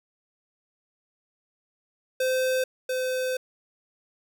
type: tone pair in turn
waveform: square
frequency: 516 / 512.4 Hz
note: C5 / C5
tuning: -24 / -36 cents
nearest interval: unison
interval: 12 cents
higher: first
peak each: -23 / -26 dBFS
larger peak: first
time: 2.2-2.64 / 2.89-3.37 s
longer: second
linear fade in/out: 5 ms
effects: none